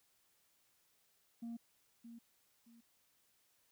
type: tone with echo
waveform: sine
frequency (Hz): 232.8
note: A#3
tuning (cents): -2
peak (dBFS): -40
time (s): 1.42-1.57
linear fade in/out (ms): 10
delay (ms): 620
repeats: 2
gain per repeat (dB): -10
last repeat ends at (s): 2.81
effects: tanh soft clip ceiling -41 dBFS + white hiss -75 dBFS RMS until 3.71 s